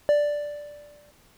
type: tone with exponential decay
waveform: triangle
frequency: 587.3 Hz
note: D5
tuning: in tune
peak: -13 dBFS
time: 0.09-1.11 s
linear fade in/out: 0 ms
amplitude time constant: 220 ms
effects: pink hiss -58 dBFS RMS until 1.37 s